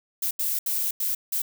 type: noise bursts at uneven times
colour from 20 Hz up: violet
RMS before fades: -26 dBFS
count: 5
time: 0.22-0.31 / 0.39-0.59 / 0.66-0.91 / 1-1.15 / 1.32-1.42 s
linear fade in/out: 5 ms
effects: none